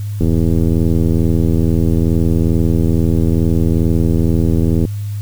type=click train; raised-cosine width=3 ms; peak=-3 dBFS; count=383; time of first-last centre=0.21-4.852 s; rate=82.3 Hz; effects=added 103 Hz sine -19 dBFS peak until 5.21 s + white hiss -43 dBFS RMS until 5.21 s